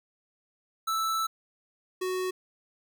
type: tone pair in turn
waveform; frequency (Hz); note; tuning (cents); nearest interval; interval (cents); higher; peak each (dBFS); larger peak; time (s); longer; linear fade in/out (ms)
square; 1318.5 / 370; E6 / F#4; 0 / 0; octave + minor seventh; 2200; first; -27 / -29; first; 0.87-1.27 / 2.01-2.31; first; 10
effects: none